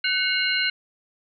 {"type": "tone cluster", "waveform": "sine", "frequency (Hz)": [1509, 2178, 2830, 4131], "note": ["F#6", "C#7", "F7", "C8"], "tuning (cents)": [34, -31, 22, -23], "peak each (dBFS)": -26, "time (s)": [0.04, 0.7], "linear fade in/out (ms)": 5, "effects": []}